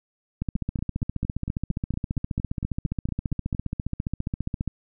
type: two click trains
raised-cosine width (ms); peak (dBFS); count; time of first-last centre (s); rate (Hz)
5; -14 / -17; 64 / 14; 0.42-4.677 / 0.56-3.549; 14.8 / 4.35
effects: none